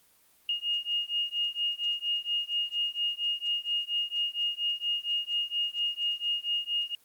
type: beating tone pair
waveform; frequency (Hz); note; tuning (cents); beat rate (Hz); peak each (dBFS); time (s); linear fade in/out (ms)
sine; 2849 / 2853.3; F7 / F7; +34 / +36; 4.3; -31; 0.49-6.95; 2
effects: white hiss -63 dBFS RMS until 7.04 s + Opus 24 kbps